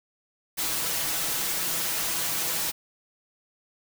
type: noise with comb filter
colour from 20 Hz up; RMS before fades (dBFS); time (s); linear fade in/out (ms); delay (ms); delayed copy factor
white; -28; 0.57-2.72; 20; 6.1; +0.7
effects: none